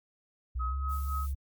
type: tone with pitch glide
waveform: sine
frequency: 62.4 to 68.84 Hz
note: B1 to C#2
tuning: +19 to -11 cents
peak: -30 dBFS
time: 0.55-1.35 s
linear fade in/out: 10 ms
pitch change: +170 cents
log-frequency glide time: 0.66-0.75 s
type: tone with tremolo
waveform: sine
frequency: 1272 Hz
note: D#6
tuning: 38 cents sharp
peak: -33 dBFS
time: 0.59-1.27 s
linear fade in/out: 20 ms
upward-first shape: sine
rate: 3.9 Hz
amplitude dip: 75%
type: noise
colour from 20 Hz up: violet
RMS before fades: -48 dBFS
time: 0.88-1.34 s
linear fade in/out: 50 ms
effects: Opus 48 kbps